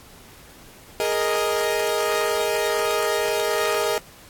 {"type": "chord", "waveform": "sawtooth", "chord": "Ab suspended second", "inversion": "none", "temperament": "equal", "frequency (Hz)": [415.3, 466.2, 622.3], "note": ["Ab4", "Bb4", "Eb5"], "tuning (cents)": [0, 0, 0], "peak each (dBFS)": -21, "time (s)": [1, 3.98], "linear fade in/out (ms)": 0, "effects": ["pink hiss -47 dBFS RMS until 4.29 s", "AAC 64 kbps"]}